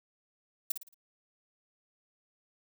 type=noise with echo; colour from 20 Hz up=violet; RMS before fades=-29 dBFS; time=0.7-0.72 s; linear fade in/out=5 ms; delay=56 ms; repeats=4; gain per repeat=-8 dB; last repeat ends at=0.944 s; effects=none